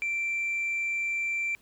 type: tone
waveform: sine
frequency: 2349 Hz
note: D7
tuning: in tune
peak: -25 dBFS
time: 0.02-1.55 s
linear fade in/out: 0 ms
effects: tanh soft clip ceiling -25 dBFS + pink hiss -62 dBFS RMS until 1.61 s